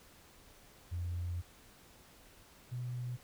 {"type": "tone pair in turn", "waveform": "sine", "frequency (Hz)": [87.31, 123.47], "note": ["F2", "B2"], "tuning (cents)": [0, 0], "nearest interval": "tritone", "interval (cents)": 600, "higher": "second", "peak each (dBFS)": [-34, -36], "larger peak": "first", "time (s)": [[0.91, 1.42], [2.71, 3.17]], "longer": "first", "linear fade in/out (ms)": 20, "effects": ["tanh soft clip ceiling -30 dBFS", "pink hiss -60 dBFS RMS until 3.23 s"]}